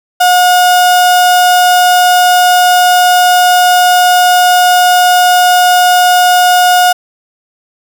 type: tone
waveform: 35% pulse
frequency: 721 Hz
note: F#5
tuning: 45 cents flat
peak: -3 dBFS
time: 0.2-6.93 s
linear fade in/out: 10 ms
effects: none